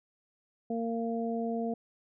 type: harmonic tone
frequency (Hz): 230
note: A#3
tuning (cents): -23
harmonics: 1 / 2 / 3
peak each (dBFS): -32 / -35 / -37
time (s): 0.7-1.74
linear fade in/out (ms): 5
effects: none